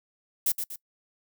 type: noise with echo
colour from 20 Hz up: violet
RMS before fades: -24 dBFS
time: 0.46-0.52 s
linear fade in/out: 5 ms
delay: 120 ms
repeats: 2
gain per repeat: -7 dB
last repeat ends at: 0.76 s
effects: noise-tail reverb RT60 0.1 s tail -23 dB re dry